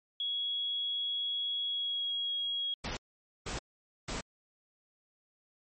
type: tone with pitch glide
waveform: sine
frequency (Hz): 3336 to 3301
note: G#7 to G#7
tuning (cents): +7 to -11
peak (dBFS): -31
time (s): 0.2-2.74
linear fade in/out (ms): 2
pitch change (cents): -18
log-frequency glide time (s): 1.66-2.13
type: noise bursts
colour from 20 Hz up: pink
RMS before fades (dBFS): -37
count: 3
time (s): 2.84-4.21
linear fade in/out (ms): 5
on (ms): 130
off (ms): 490
effects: MP3 32 kbps